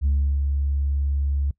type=tone with ADSR envelope; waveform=sine; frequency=70.2 Hz; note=C#2; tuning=22 cents sharp; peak=-15 dBFS; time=0.01-1.51 s; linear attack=44 ms; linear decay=340 ms; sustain=-4 dB; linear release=4 ms; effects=noise-tail reverb RT60 0.1 s tail -22 dB re dry + tanh soft clip ceiling -15 dBFS